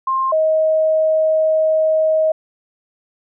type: tone pair in turn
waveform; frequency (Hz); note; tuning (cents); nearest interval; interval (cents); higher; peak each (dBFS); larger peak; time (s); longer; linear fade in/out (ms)
sine; 1058 / 630.7; C6 / D#5; +19 / +23; major sixth; 896; first; -15 / -12; second; 0.07-0.32 / 0.32-2.32; second; 5
effects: none